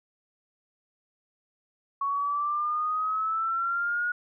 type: exponential sweep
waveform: sine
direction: up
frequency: 1108.7 to 1451 Hz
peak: -25 dBFS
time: 2.01-4.12 s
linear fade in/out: 5 ms
effects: none

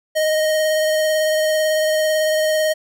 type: tone with vibrato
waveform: square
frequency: 622.3 Hz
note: D#5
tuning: in tune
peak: -16 dBFS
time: 0.15-2.74 s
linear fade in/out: 20 ms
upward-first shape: sine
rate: 18 Hz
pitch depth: 14 cents each way
effects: none

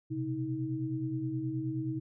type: tone cluster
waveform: sine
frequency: 123.3 / 132.8 / 317.4 Hz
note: B2 / C3 / D#4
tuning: -2 / +26 / +35 cents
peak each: -39 / -36 / -34 dBFS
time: 0.1-2 s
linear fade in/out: 20 ms
effects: none

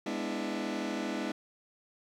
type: chord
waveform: sawtooth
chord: E dominant seventh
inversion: first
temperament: just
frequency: 206 / 247.2 / 296.7 / 329.6 Hz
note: G#3 / B3 / D4 / E4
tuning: -14 / +2 / +18 / 0 cents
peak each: -34 dBFS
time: 0.06-1.32 s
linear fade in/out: 5 ms
effects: low-pass 6000 Hz 12 dB/octave + 11-bit

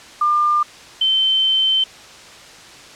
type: tone pair in turn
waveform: sine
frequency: 1200 / 3089 Hz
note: D6 / G7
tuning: +37 / -26 cents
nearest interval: octave + major third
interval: 1637 cents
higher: second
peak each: -13 dBFS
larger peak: neither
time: 0.21-0.63 / 1.01-1.84 s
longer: second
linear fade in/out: 5 ms
effects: white hiss -40 dBFS RMS until 2.95 s + low-pass 6000 Hz 12 dB/octave

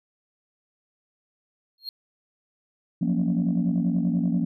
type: tone with exponential growth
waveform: triangle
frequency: 4246 Hz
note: C8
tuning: 25 cents sharp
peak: -26 dBFS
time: 1.78-1.89 s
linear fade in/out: 2 ms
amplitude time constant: 22 ms
type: chord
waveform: sine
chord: Gb major seventh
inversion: third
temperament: equal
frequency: 174.61 / 185 / 233.1 / 277.2 Hz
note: F3 / Gb3 / Bb3 / Db4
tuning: 0 / 0 / 0 / 0 cents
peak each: -23 / -27 / -25 / -28 dBFS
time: 3.01-4.45 s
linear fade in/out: 10 ms
effects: tanh soft clip ceiling -15 dBFS

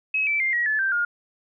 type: tone with pitch steps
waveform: sine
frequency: 2562 / 2322 / 2105 / 1908.3 / 1729.8 / 1568 / 1421.4 Hz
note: E7 / D7 / C7 / A#6 / A6 / G6 / F6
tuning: -50 / -20 / +10 / +40 / -30 / 0 / +30 cents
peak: -20 dBFS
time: 0.14-1.05 s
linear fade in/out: 5 ms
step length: 130 ms
effects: none

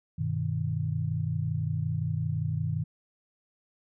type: chord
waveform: sine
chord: G augmented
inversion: none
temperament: equal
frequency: 98 / 123.47 / 155.56 Hz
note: G2 / B2 / D#3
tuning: 0 / 0 / 0 cents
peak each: -32 / -32 / -30 dBFS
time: 0.18-2.84 s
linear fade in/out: 10 ms
effects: none

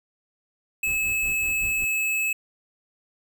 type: tone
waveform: square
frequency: 2593 Hz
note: E7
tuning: 29 cents flat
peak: -23 dBFS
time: 0.83-2.33 s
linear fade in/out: 5 ms
type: noise with tremolo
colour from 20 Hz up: brown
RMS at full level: -37 dBFS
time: 0.86-1.85 s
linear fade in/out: 10 ms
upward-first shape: sine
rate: 5.3 Hz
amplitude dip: 80%
effects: none

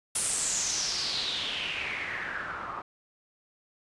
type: noise with low-pass filter sweep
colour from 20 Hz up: white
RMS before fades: -32 dBFS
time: 0.15-2.82 s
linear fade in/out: 5 ms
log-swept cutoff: 9800 to 1100 Hz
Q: 5
effects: resampled to 24000 Hz

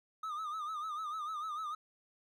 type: tone with vibrato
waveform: triangle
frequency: 1244.5 Hz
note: D#6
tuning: in tune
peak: -35 dBFS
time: 0.23-1.75 s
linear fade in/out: 5 ms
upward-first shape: sine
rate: 6.7 Hz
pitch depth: 87 cents each way
effects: none

